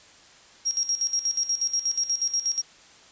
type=tone with tremolo; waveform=sine; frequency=5610 Hz; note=F8; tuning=7 cents sharp; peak=-21 dBFS; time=0.65-2.62 s; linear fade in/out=20 ms; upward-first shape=square; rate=8.3 Hz; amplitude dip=75%; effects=white hiss -52 dBFS RMS until 3.11 s + resampled to 16000 Hz